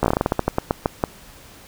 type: slowing click train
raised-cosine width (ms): 1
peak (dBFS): -3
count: 16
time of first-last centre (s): 0.03-1.038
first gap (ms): 14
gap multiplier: 1.2
effects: pink hiss -45 dBFS RMS until 1.67 s